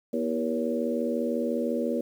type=harmonic tone with a mistuned harmonic; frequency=80 Hz; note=D#2; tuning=49 cents sharp; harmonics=3 / 4 / 5 / 6 / 7; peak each=-29 / -33 / -35 / -31 / -32 dBFS; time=0.13-2.01 s; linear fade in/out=5 ms; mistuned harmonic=5; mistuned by=-25 cents; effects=9-bit